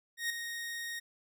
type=tone with ADSR envelope; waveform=sawtooth; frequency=1864.7 Hz; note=A#6; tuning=in tune; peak=-26 dBFS; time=0.17-1 s; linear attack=130 ms; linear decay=3 ms; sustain=-8 dB; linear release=15 ms; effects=none